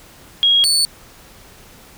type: tone pair in turn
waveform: sine / 30% pulse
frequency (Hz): 3288 / 4461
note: G#7 / C#8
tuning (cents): -18 / +10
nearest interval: perfect fourth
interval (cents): 528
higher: second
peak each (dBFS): -10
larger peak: neither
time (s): 0.43-0.64 / 0.64-0.85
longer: neither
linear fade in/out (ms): 0
effects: pink hiss -44 dBFS RMS until 1.97 s